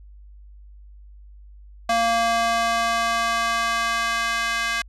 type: tone with high-pass filter sweep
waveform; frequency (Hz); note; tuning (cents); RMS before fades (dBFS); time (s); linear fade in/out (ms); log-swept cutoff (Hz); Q
square; 230.7; A#3; -18; -22; 1.89-4.82; 5; 670 to 1600; 1.6
effects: added 50 Hz sine -42 dBFS peak until 4.88 s + low-pass 8000 Hz 12 dB/octave